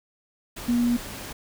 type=tone in noise; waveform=sine; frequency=240 Hz; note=B3; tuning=49 cents flat; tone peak=-19 dBFS; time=0.68-0.97 s; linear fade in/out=10 ms; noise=pink; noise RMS=-37 dBFS; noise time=0.56-1.33 s; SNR=+15 dB; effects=none